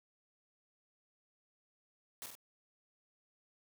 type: noise with echo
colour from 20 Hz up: white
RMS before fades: -45 dBFS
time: 2.22-2.26 s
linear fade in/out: 0 ms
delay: 46 ms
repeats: 2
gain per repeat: -4 dB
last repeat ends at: 2.352 s
effects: none